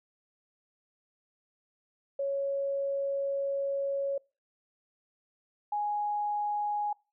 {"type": "tone pair in turn", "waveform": "sine", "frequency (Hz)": [554.4, 830.7], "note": ["C#5", "G#5"], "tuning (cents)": [0, 0], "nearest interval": "perfect fifth", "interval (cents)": 700, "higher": "second", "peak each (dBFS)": -28, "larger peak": "neither", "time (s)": [[2.19, 4.18], [5.72, 6.93]], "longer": "first", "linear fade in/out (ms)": 5, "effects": ["noise-tail reverb RT60 0.3 s tail -24 dB re dry"]}